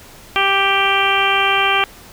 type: harmonic tone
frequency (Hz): 392.5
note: G4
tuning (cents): +2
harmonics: 1 / 2 / 3 / 4 / 5 / 6 / 7 / 8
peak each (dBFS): -24 / -20 / -19 / -22 / -26 / -19 / -22 / -21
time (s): 0.36-1.84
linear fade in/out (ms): 0
effects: pink hiss -41 dBFS RMS until 2.12 s